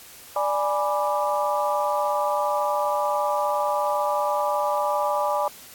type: harmonic tone with a mistuned harmonic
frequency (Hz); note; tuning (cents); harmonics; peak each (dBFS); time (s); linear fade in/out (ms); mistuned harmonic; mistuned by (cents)
196.4; G3; +4; 3 / 4 / 5 / 6; -25 / -26 / -27 / -28; 0.36-5.48; 2; 4; +97
effects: white hiss -45 dBFS RMS until 5.74 s + AAC 64 kbps